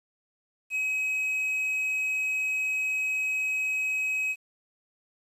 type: tone with quantisation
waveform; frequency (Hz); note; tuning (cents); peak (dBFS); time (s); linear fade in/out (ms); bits
triangle; 2544; D#7; +38; -24; 0.7-4.36; 50; 9
effects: resampled to 32000 Hz